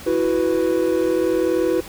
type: chord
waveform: triangle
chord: E suspended second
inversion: none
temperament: equal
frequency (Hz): 329.6 / 370 / 493.9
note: E4 / F#4 / B4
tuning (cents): 0 / 0 / 0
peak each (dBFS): -19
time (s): 0.06-1.81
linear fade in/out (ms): 10
effects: pink hiss -38 dBFS RMS until 1.88 s